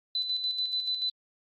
sine tone with tremolo, 4005 Hz, B7, 23 cents sharp, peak -26 dBFS, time 0.15-1.1 s, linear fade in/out 2 ms, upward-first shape square, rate 6.9 Hz, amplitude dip 50%, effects Opus 48 kbps

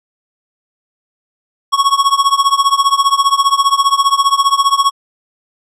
square tone with tremolo, 1107 Hz, C#6, 3 cents flat, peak -6 dBFS, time 1.72-4.91 s, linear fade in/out 20 ms, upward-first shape triangle, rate 15 Hz, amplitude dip 95%, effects low-pass 9000 Hz 12 dB/octave

